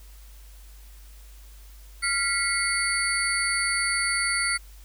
sine tone cluster, 1390 / 1971 / 2164 / 4526 / 9440 Hz, F6 / B6 / C#7 / C#8 / D9, -9 / -4 / -42 / +35 / +8 cents, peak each -29 dBFS, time 2.02-4.58 s, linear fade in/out 20 ms, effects added 50 Hz sine -44 dBFS peak until 4.84 s + white hiss -55 dBFS RMS until 4.84 s

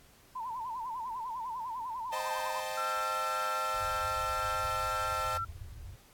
sine tone with vibrato, 955 Hz, A#5, 42 cents sharp, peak -35 dBFS, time 0.35-2.61 s, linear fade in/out 10 ms, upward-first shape sine, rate 10 Hz, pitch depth 140 cents each way
sawtooth chord, A half-diminished seventh, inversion first, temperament equal, 523.3 / 622.3 / 784 / 880 Hz, C5 / Eb5 / G5 / A5, 0 / 0 / 0 / 0 cents, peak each -37 / -36 / -38 / -35 dBFS, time 2.12-5.38 s, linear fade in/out 10 ms
sine tone, 1349 Hz, E6, 40 cents sharp, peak -32 dBFS, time 2.77-5.45 s, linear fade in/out 10 ms
white low-pass noise, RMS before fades -45 dBFS, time 3.74-5.96 s, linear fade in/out 5 ms, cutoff 110 Hz, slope 48 dB/octave
effects pink hiss -60 dBFS RMS until 6.13 s + AAC 64 kbps

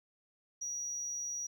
sine tone, 5780 Hz, F#8, 41 cents flat, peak -35 dBFS, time 0.61-1.47 s, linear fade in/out 10 ms, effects tanh soft clip ceiling -32 dBFS + 12-bit

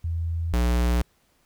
sine / square tone pair in turn, 83.3 / 60.08 Hz, E2 / B1, +19 / -47 cents, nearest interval tritone, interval 566 cents, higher first, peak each -24 / -20 dBFS, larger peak second, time 0.04-0.53 / 0.53-1.02 s, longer neither, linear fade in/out 5 ms, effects pink hiss -65 dBFS RMS until 1.45 s

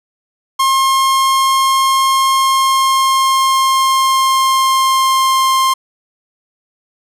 45% pulse tone with pitch glide, 1069 to 1056.1 Hz, C6 to C6, +37 to +16 cents, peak -10 dBFS, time 0.59-5.74 s, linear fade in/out 10 ms, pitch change -21 cents, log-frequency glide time 2.29-5.56 s, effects resampled to 32000 Hz + 8-bit

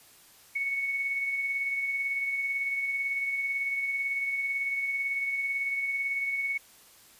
sine tone with tremolo, 2217 Hz, C#7, in tune, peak -26 dBFS, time 0.55-6.58 s, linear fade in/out 10 ms, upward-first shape sine, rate 18 Hz, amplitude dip 35%, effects white hiss -56 dBFS RMS until 7.19 s + resampled to 32000 Hz

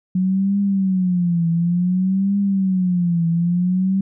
sine tone with vibrato, 182.9 Hz, F#3, 20 cents flat, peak -15 dBFS, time 0.15-4.01 s, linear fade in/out 5 ms, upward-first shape triangle, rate 0.56 Hz, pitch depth 170 cents each way, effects none

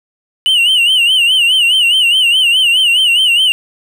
triangle tone with vibrato, 2923 Hz, F#7, 22 cents flat, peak -6 dBFS, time 0.46-3.52 s, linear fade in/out 0 ms, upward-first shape sine, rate 4.8 Hz, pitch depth 120 cents each way, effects none

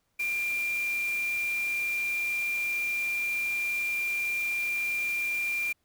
sine tone in noise, 2386 Hz, D7, 27 cents sharp, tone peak -27 dBFS, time 0.19-5.73 s, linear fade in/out 10 ms, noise white, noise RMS -43 dBFS, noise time 0.19-5.73 s, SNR +13 dB, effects pink hiss -75 dBFS RMS until 5.84 s

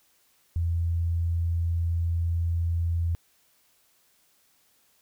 sine tone, 84.4 Hz, E2, 41 cents sharp, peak -23 dBFS, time 0.56-3.15 s, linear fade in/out 0 ms, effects white hiss -65 dBFS RMS until 5.01 s

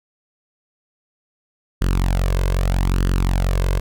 sawtooth tone with flanger, 45.57 Hz, F#1, 26 cents flat, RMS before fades -18 dBFS, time 1.81-3.8 s, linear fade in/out 10 ms, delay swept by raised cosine 0.64 to 1.94 ms, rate 0.8 Hz, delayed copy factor +0.65, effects none

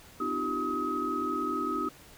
sine tone cluster, 252.8 / 303.8 / 339.1 / 383.9 / 1268 Hz, B3 / D#4 / E4 / G4 / D#6, +41 / -41 / +49 / -36 / +32 cents, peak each -37 / -35 / -38 / -37 / -31 dBFS, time 0.2-1.89 s, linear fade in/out 5 ms, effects pink hiss -53 dBFS RMS until 2.17 s

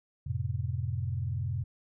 sine chord, F major, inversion none, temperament equal with one note detuned, 89.61 / 110 / 130.81 Hz, F2 / A2 / C3, +45 / 0 / 0 cents, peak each -34 dBFS, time 0.26-1.64 s, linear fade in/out 10 ms, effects none

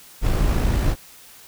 brown noise with amplitude modulation, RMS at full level -17 dBFS, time 0.21-0.96 s, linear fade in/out 50 ms, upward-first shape sine, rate 57 Hz, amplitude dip 35%, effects white hiss -46 dBFS RMS until 1.47 s

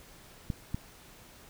clicks, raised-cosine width 5 ms, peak -19 dBFS, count 2, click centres 0.502 / 0.745 s, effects pink hiss -54 dBFS RMS until 1.49 s

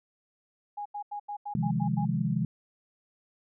sine tone bursts, 824 Hz, G#5, 14 cents flat, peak -33 dBFS, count 8, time 0.77-2.053 s, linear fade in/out 10 ms, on 86 ms, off 85 ms
sine chord, F minor seventh, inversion second, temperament equal with one note detuned, 130.81 / 156.37 / 174.61 / 207.7 Hz, C3 / Eb3 / F3 / Ab3, 0 / +9 / 0 / 0 cents, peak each -31 dBFS, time 1.55-2.45 s, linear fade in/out 2 ms
effects none

